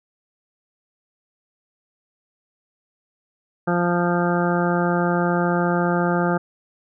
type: harmonic tone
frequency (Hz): 174.61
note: F3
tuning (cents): 0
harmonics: 1 / 2 / 3 / 4 / 5 / 7 / 8 / 9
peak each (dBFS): -21 / -24 / -26 / -27 / -28 / -29 / -30 / -31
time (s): 3.67-6.38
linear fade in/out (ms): 10
effects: none